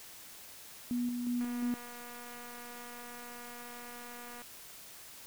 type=tone with tremolo; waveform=sine; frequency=243.2 Hz; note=B3; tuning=26 cents flat; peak=-30 dBFS; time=0.91-1.74 s; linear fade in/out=0 ms; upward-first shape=square; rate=2.8 Hz; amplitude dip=35%
type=click train; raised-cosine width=0.5 ms; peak=-35 dBFS; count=726; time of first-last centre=1.41-4.418 s; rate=241 Hz
effects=white hiss -51 dBFS RMS until 5.26 s